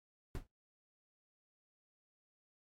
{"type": "noise with exponential decay", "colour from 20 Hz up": "brown", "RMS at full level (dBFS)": -33, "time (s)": [0.35, 0.47], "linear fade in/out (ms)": 2, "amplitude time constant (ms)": 26, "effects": ["noise-tail reverb RT60 0.2 s tail -24 dB re dry", "MP3 64 kbps"]}